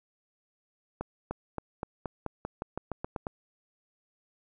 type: accelerating click train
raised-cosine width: 1 ms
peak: -19 dBFS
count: 13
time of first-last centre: 1.01-3.268 s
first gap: 300 ms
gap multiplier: 0.91
effects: none